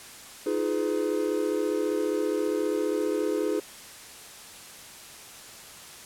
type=chord; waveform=triangle; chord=F half-diminished seventh; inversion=third; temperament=just; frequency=314.3 / 349.2 / 419.1 / 502.9 Hz; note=Eb4 / F4 / Ab4 / Cb5; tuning=+18 / 0 / +16 / +31 cents; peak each=-28 / -30 / -26 / -30 dBFS; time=0.46-3.6 s; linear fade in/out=5 ms; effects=white hiss -45 dBFS RMS until 6.05 s + low-pass 11000 Hz 12 dB/octave